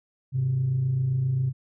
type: tone pair together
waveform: sine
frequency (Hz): 104.13 / 131.7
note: G#2 / C3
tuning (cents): +5 / +12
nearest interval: major third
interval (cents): 407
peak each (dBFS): -31 / -21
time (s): 0.32-1.53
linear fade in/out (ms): 50
effects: tanh soft clip ceiling -17 dBFS